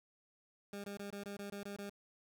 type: tone bursts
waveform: 20% pulse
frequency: 201.6 Hz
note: G3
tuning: 49 cents sharp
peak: -38 dBFS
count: 9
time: 0.73-1.896 s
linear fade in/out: 2 ms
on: 110 ms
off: 22 ms
effects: none